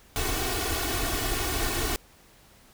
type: noise with comb filter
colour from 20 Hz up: pink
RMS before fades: -28 dBFS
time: 0.16-1.96 s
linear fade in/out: 0 ms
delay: 2.7 ms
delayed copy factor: +1
effects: pink hiss -56 dBFS RMS until 2.73 s